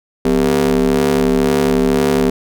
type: ring-modulated tone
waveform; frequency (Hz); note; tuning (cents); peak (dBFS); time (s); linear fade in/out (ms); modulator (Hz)
30% pulse; 72; D2; -34; -6; 0.25-2.3; 5; 325
effects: none